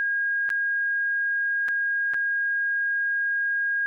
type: tone with dropouts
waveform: sine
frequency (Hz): 1629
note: G#6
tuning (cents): -34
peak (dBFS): -22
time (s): 0-3.86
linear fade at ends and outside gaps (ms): 0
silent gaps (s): 0.492-0.502 / 1.683-1.687 / 2.136-2.143
effects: none